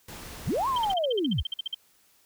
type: noise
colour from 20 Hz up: pink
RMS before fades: -42 dBFS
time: 0.08-0.94 s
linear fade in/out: 5 ms
type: linear two-way sweep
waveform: sine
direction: up then down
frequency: 42.27 to 1106 to 42.27 Hz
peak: -24 dBFS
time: 0.46-1.43 s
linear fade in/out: 20 ms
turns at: 0.68 s
type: tone bursts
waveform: sine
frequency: 3136 Hz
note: G7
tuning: in tune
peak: -27 dBFS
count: 15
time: 0.76-1.746 s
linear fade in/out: 5 ms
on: 20 ms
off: 49 ms
effects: white hiss -63 dBFS RMS until 2.25 s